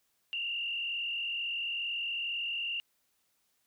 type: tone with frequency modulation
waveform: sine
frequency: 2794 Hz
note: F7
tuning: in tune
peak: -32 dBFS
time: 0.33-2.8 s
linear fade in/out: 0 ms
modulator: 42.2 Hz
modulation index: 1.8
effects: white hiss -75 dBFS RMS until 3.66 s